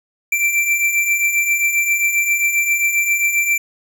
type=beating tone pair; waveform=square; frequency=2342 / 2349.5 Hz; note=D7 / D7; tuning=-5 / 0 cents; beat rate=7.5 Hz; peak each=-23 / -16 dBFS; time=0.32-3.58 s; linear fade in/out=5 ms; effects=none